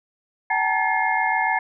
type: tone cluster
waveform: sine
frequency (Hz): 759 / 860 / 927 / 1726 / 2135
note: F#5 / A5 / A#5 / A6 / C7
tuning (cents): +44 / -40 / -10 / -34 / +34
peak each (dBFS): -25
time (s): 0.5-1.59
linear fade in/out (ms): 5
effects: none